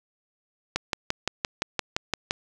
click train, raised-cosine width 0.2 ms, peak -7 dBFS, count 10, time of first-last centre 0.76-2.309 s, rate 5.81 Hz, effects none

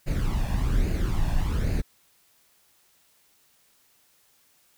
brown noise with flanger, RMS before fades -24 dBFS, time 0.06-1.82 s, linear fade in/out 20 ms, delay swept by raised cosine 0.44 to 1.16 ms, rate 1.2 Hz, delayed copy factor +0.6, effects white hiss -63 dBFS RMS until 4.77 s

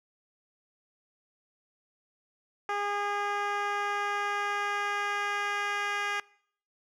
10% pulse tone with band-pass filter sweep, 408.3 Hz, G#4, 29 cents flat, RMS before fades -31 dBFS, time 2.69-6.2 s, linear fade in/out 2 ms, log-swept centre 890 to 1900 Hz, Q 0.91, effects noise-tail reverb RT60 0.6 s tail -23 dB re dry

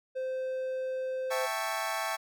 triangle tone, 519 Hz, C5, 14 cents flat, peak -29 dBFS, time 0.15-1.47 s, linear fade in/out 20 ms
25% pulse chord, A dominant seventh, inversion second, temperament equal, 659.3 / 784 / 880 / 1108.7 Hz, E5 / G5 / A5 / C#6, 0 / 0 / 0 / 0 cents, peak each -32 / -34 / -33 / -33 dBFS, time 1.3-2.17 s, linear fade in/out 20 ms
effects none

